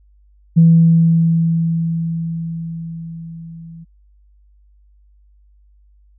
sine tone with level ramp, 165.2 Hz, E3, 4 cents sharp, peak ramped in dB -4 to -33 dBFS, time 0.56-3.85 s, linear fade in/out 20 ms, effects tanh soft clip ceiling 0 dBFS + added 50 Hz sine -48 dBFS peak until 6.18 s

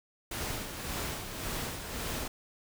pink noise with tremolo, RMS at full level -35 dBFS, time 0.31-2.28 s, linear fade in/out 5 ms, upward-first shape sine, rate 1.8 Hz, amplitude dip 50%, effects none

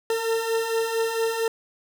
40% pulse beating tone pair, 450 / 454.4 Hz, A4 / A#4, +39 / -44 cents, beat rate 4.4 Hz, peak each -28 / -23 dBFS, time 0.1-1.48 s, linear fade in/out 2 ms, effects none

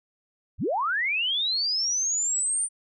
sine linear sweep, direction up, 31.73 to 9160 Hz, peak -23 dBFS, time 0.58-2.69 s, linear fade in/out 50 ms, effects none

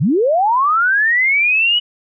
sine linear sweep, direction up, 110 to 2960 Hz, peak -11 dBFS, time 0-1.8 s, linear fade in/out 20 ms, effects none

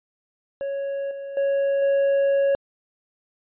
triangle tone with level steps, 554.4 Hz, C#5, in tune, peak -23 / -29 / -17 / -15 dBFS, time 0.61-2.55 s, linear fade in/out 0 ms, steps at 1.11 / 1.37 / 1.82 s, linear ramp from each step 2 ms, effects resampled to 8000 Hz

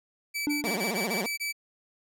sawtooth tone bursts, 2306 Hz, D7, 32 cents flat, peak -26 dBFS, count 8, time 0.34-1.527 s, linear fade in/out 20 ms, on 130 ms, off 21 ms
triangle tone with exponential decay, 293.7 Hz, D4, in tune, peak -21 dBFS, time 0.47-1.03 s, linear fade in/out 1 ms, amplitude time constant 120 ms
15% pulse tone with vibrato, 207.1 Hz, G#3, 5 cents flat, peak -23 dBFS, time 0.64-1.26 s, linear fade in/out 0 ms, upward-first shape sine, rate 15 Hz, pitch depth 250 cents each way
effects none

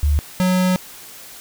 sine / square tone pair in turn, 73.42 / 183.68 Hz, D2 / F#3, 0 / -12 cents, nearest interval octave + major third, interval 1588 cents, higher second, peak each -13 / -15 dBFS, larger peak first, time 0.03-0.19 / 0.4-0.76 s, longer second, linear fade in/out 0 ms, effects white hiss -39 dBFS RMS until 1.4 s

